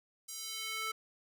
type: tone with high-pass filter sweep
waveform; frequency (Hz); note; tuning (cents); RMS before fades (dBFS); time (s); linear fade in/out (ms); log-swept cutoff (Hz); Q
square; 440; A4; 0; -40; 0.28-0.92; 10; 6900 to 1300; 1.3
effects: none